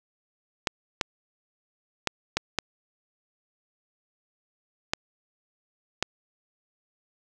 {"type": "clicks", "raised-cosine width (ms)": 0.2, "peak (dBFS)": -6, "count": 7, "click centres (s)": [0.672, 1.012, 2.073, 2.37, 2.587, 4.935, 6.026], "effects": ["8-bit"]}